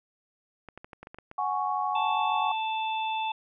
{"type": "clicks", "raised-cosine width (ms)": 0.5, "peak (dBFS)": -28, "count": 9, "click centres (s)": [0.687, 0.776, 0.845, 0.932, 1.03, 1.071, 1.145, 1.186, 1.314]}
{"type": "chord", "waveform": "sine", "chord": "F# suspended second", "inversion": "none", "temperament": "just", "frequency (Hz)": [740, 832.5, 1110], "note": ["F#5", "G#5", "C#6"], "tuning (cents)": [0, 4, 2], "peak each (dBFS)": [-31, -30, -30], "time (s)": [1.38, 2.52], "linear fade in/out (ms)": 5}
{"type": "harmonic tone", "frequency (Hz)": 880, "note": "A5", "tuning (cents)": 0, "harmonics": [1, 3, 4], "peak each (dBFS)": [-28, -36, -38], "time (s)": [1.95, 3.32], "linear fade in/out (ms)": 5}
{"effects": []}